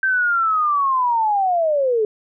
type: linear sweep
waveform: sine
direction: down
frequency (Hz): 1568 to 415.3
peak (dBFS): -15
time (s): 0.03-2.05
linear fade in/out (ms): 2
effects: none